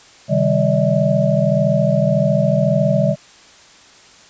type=tone cluster; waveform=sine; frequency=134.9 / 156.6 / 196.1 / 583 / 637 Hz; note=C#3 / D#3 / G3 / D5 / D#5; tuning=-47 / +11 / +1 / -13 / +41 cents; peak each=-19 dBFS; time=0.28-3.16 s; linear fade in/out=50 ms; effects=white hiss -45 dBFS RMS until 4.29 s + resampled to 16000 Hz